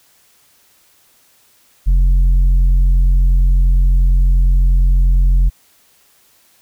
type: tone with tanh clipping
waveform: triangle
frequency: 44.29 Hz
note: F1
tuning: 25 cents sharp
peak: -9 dBFS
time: 1.86-5.5 s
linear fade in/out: 20 ms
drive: 9 dB
effects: white hiss -53 dBFS RMS until 6.61 s